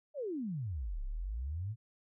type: exponential two-way sweep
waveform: sine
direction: down then up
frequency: 629 to 31.58 to 117.3 Hz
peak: -35 dBFS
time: 0.14-1.76 s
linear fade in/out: 50 ms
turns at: 1.03 s
effects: none